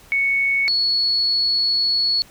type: tone pair in turn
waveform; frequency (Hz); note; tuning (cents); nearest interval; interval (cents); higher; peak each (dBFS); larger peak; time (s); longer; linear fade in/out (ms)
sine; 2217 / 4386; C#7 / C#8; 0 / -19; octave; 1181; second; -16; neither; 0.12-0.68 / 0.68-2.22; second; 0
effects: pink hiss -48 dBFS RMS until 2.3 s